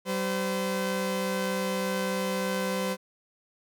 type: tone pair together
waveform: sawtooth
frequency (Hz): 191.7 / 511.8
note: G3 / C5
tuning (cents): -38 / -38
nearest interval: octave + perfect fourth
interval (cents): 1700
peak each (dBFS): -26 / -26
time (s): 0.05-2.97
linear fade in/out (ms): 50
effects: none